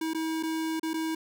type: tone with dropouts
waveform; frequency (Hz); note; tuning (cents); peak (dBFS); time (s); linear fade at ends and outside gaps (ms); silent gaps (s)
square; 320.8; E4; -47; -29; 0.01-1.15; 5; 0.135-0.146 / 0.428-0.433 / 0.797-0.83 / 0.934-0.94
effects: none